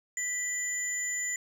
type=tone pair together; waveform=sine; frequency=1975.5 / 7040 Hz; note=B6 / A8; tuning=0 / 0 cents; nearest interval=octave + minor seventh; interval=2200 cents; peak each=-32 / -30 dBFS; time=0.17-1.36 s; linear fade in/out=2 ms; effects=tanh soft clip ceiling -26 dBFS + 11-bit